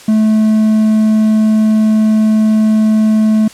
triangle tone, 216.9 Hz, A3, 25 cents flat, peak -5 dBFS, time 0.08-3.48 s, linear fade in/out 5 ms, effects white hiss -36 dBFS RMS until 3.53 s + low-pass 9000 Hz 12 dB/octave

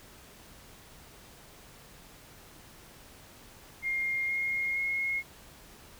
sine tone with pitch steps, 2124 / 2141 / 2159 Hz, C7 / C7 / C#7, +25 / +39 / -46 cents, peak -28 dBFS, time 3.82-5.23 s, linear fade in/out 50 ms, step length 470 ms, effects pink hiss -53 dBFS RMS until 5.99 s

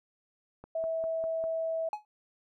click train, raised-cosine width 1 ms, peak -32 dBFS, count 5, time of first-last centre 0.64-1.44 s, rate 5 Hz
sine tone, 651 Hz, E5, 22 cents flat, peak -29 dBFS, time 0.75-1.89 s, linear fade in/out 5 ms
triangle tone with exponential decay, 844 Hz, G#5, 28 cents sharp, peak -26 dBFS, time 1.93-2.05 s, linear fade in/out 1 ms, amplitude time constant 24 ms
effects none

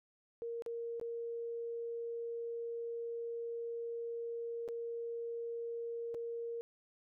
sine tone with dropouts, 466.2 Hz, A#4, in tune, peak -38 dBFS, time 0.42-6.61 s, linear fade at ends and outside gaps 0 ms, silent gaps 0.622-0.662 / 0.998-1.013 / 4.679-4.687 / 6.143-6.147 s, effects none

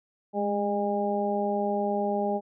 harmonic tone with a mistuned harmonic, 203.2 Hz, G#3, 38 cents flat, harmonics 1 / 2 / 3 / 4, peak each -30 / -30 / -30 / -30 dBFS, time 0.33-2.41 s, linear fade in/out 50 ms, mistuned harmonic 1, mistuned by +32 cents, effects none

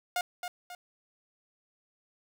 sawtooth tone with echo, 714 Hz, F5, 38 cents sharp, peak -24 dBFS, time 0.16-0.21 s, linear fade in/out 2 ms, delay 270 ms, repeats 2, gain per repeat -7 dB, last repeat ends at 0.75 s, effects none

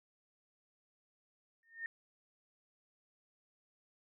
sine tone with exponential growth, 1828 Hz, A#6, 34 cents flat, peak -35 dBFS, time 1.63-1.86 s, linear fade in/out 1 ms, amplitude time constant 49 ms, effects none

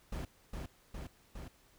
brown noise with echo, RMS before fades -39 dBFS, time 0.12-0.25 s, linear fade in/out 5 ms, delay 410 ms, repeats 3, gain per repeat -2 dB, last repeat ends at 1.48 s, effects pink hiss -66 dBFS RMS until 1.78 s

